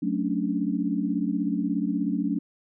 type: chord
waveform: sine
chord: D major seventh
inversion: first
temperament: equal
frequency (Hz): 185 / 220 / 277.2 / 293.7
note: F#3 / A3 / C#4 / D4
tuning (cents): 0 / 0 / 0 / 0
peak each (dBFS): -29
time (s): 0.02-2.39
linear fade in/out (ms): 10
effects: none